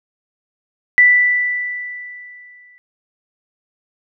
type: tone with exponential decay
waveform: sine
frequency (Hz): 1975.5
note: B6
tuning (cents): 0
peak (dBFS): -5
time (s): 0.98-2.78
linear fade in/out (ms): 0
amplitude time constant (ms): 390
effects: none